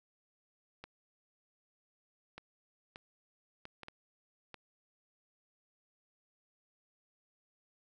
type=clicks; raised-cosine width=0.3 ms; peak=-30 dBFS; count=7; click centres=0.84 / 2.38 / 2.959 / 3.654 / 3.833 / 3.884 / 4.543 s; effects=none